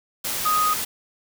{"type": "tone in noise", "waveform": "sine", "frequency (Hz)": 1244.5, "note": "D#6", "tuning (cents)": 0, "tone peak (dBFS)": -18, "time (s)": [0.45, 0.74], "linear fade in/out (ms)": 10, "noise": "white", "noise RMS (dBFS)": -27, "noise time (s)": [0.24, 0.85], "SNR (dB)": 6, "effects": []}